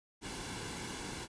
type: noise with comb filter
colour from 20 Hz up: pink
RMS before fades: -42 dBFS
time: 0.21-1.28 s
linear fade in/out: 50 ms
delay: 1.6 ms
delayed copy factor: -0.55
effects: resampled to 22050 Hz